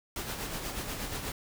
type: noise with tremolo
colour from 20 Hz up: pink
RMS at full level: -35 dBFS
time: 0.16-1.32 s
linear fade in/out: 2 ms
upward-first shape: sine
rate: 8.3 Hz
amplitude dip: 45%
effects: none